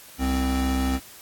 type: tone pair together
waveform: square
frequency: 66.06 / 261.6 Hz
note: C2 / C4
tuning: +17 / 0 cents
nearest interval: 2 octaves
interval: 2383 cents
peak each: -25 dBFS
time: 0.18-1 s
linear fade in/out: 50 ms
effects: white hiss -46 dBFS RMS until 1.21 s + AAC 64 kbps